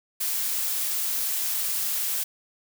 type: noise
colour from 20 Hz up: blue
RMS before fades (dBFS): -27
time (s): 0.2-2.24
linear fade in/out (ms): 10
effects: none